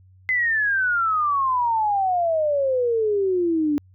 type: exponential sweep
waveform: sine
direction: down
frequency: 2053 to 286.3 Hz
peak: -18 dBFS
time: 0.29-3.78 s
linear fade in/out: 0 ms
effects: added 93 Hz sine -49 dBFS peak until 3.94 s